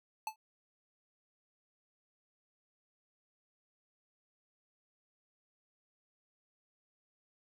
square tone with exponential decay, 872 Hz, A5, 16 cents flat, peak -32 dBFS, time 0.27-0.36 s, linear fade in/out 2 ms, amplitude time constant 18 ms, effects none

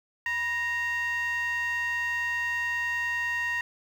sine tone with frequency modulation, 1864.7 Hz, A#6, in tune, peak -24 dBFS, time 0.26-3.61 s, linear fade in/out 2 ms, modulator 890 Hz, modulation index 0.61, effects tanh soft clip ceiling -25 dBFS + 9-bit

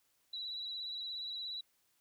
sine tone with vibrato, 3926 Hz, B7, 11 cents flat, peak -39 dBFS, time 0.33-1.61 s, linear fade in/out 5 ms, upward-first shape sine, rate 17 Hz, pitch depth 30 cents each way, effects white hiss -75 dBFS RMS until 2 s

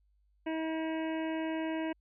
harmonic tone, 320 Hz, D#4, 49 cents sharp, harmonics 1 / 2 / 3 / 5 / 6 / 7 / 8 / 9, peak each -33 / -39 / -43 / -47 / -49 / -50 / -51 / -52 dBFS, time 0.46-1.93 s, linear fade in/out 10 ms, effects added 50 Hz sine -67 dBFS peak until 2 s

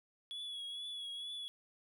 triangle tone with vibrato, 3375 Hz, G#7, 27 cents sharp, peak -40 dBFS, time 0.31-1.48 s, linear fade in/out 0 ms, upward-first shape triangle, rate 2.2 Hz, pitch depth 43 cents each way, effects none

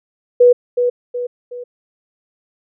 sine tone with echo, 489.3 Hz, B4, 16 cents flat, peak -5 dBFS, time 0.4-0.53 s, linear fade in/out 10 ms, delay 370 ms, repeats 3, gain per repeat -7 dB, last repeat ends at 1.64 s, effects none

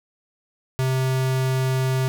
square tone, 130.81 Hz, C3, in tune, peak -20 dBFS, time 0.79-2.08 s, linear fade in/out 0 ms, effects none

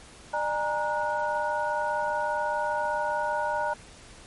sine tone cluster, 600 / 829 / 934 / 1457 Hz, D5 / G#5 / A#5 / F#6, +37 / -3 / +3 / -27 cents, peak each -30 / -34 / -28 / -33 dBFS, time 0.33-3.74 s, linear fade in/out 10 ms, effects pink hiss -49 dBFS RMS until 4.26 s + MP3 48 kbps

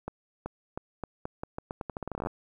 accelerating click train, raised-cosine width 1 ms, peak -20 dBFS, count 22, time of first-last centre 0.08-2.271 s, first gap 380 ms, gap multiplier 0.83, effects 10-bit

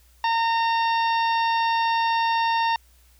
harmonic tone, 916 Hz, A#5, 31 cents flat, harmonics 1 / 2 / 3 / 4 / 5 / 6, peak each -20 / -29 / -32 / -34 / -39 / -38 dBFS, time 0.24-2.76 s, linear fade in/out 2 ms, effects added 61 Hz sine -54 dBFS peak until 3.19 s + white hiss -60 dBFS RMS until 3.19 s

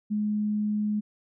sine tone, 210.3 Hz, G#3, 22 cents sharp, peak -24 dBFS, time 0.1-1.01 s, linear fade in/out 20 ms, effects none

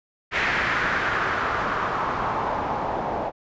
white noise with low-pass filter sweep, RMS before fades -25 dBFS, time 0.31-3.32 s, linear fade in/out 50 ms, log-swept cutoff 2000 to 730 Hz, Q 2.4, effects resampled to 16000 Hz

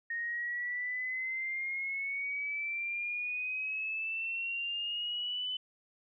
sine exponential sweep, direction up, 1852 to 3023 Hz, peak -33 dBFS, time 0.1-5.57 s, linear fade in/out 5 ms, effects none

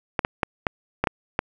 clicks, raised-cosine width 0.5 ms, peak -5 dBFS, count 7, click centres 0.192 / 0.249 / 0.432 / 0.668 / 1.04 / 1.072 / 1.391 s, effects none

